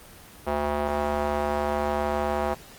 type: tone with band-pass filter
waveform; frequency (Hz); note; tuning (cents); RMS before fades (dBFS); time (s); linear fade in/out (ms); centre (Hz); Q
square; 73.42; D2; 0; -26; 0.46-2.55; 20; 770; 1.6
effects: pink hiss -47 dBFS RMS until 2.78 s + Opus 24 kbps